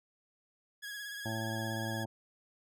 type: tone with vibrato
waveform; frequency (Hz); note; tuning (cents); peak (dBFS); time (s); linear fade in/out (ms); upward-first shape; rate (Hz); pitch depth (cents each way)
sawtooth; 1661.2; G#6; 0; -37; 0.82-2.05; 20; sine; 17; 35
type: harmonic tone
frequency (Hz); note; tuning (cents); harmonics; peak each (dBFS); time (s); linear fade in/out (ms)
111.1; A2; +17; 1 / 2 / 3 / 5 / 6 / 7 / 8; -38 / -41 / -43 / -45 / -46 / -46 / -47; 1.25-2.06; 10
effects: none